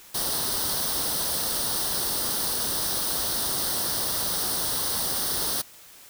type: noise with comb filter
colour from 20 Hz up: white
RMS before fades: -27 dBFS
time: 0.14-5.62 s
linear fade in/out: 10 ms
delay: 0.21 ms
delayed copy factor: +0.75
effects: white hiss -49 dBFS RMS until 6.09 s